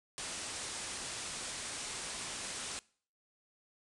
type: low-pass noise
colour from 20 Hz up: white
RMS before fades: -42 dBFS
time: 0.18-2.79 s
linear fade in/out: 0 ms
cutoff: 9800 Hz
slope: 96 dB/octave
effects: noise-tail reverb RT60 0.5 s tail -23 dB re dry